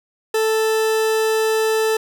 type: tone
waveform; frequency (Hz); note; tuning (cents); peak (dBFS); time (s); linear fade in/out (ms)
40% pulse; 440; A4; 0; -15; 0.34-1.97; 5
effects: none